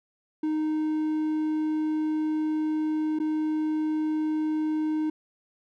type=tone with dropouts; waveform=triangle; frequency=309.7 Hz; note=D#4; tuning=8 cents flat; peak=-22 dBFS; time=0.43-5.1 s; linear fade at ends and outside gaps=5 ms; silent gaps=3.189-3.199 s; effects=none